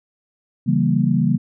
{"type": "chord", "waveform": "sine", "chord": "C# diminished seventh", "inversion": "none", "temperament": "equal with one note detuned", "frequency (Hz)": [138.59, 164.81, 193.75, 233.1], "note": ["C#3", "E3", "G3", "Bb3"], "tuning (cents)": [0, 0, -20, 0], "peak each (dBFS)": -20, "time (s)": [0.66, 1.38], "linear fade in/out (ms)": 20, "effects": []}